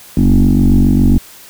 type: tone with frequency modulation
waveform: sine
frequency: 140.6 Hz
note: C#3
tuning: 25 cents sharp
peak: -5 dBFS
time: 0.17-1.18 s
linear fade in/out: 2 ms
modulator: 47.3 Hz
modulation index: 3.1
effects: tanh soft clip ceiling -2 dBFS + white hiss -38 dBFS RMS until 1.49 s